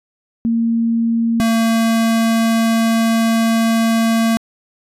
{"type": "tone pair in turn", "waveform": ["sine", "square"], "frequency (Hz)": [230, 226.8], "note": ["A#3", "A#3"], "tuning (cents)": [-23, -47], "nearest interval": "unison", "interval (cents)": 24, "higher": "first", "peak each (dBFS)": -13, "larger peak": "neither", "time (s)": [[0.45, 1.4], [1.4, 4.37]], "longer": "second", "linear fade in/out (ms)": 0, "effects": ["resampled to 32000 Hz"]}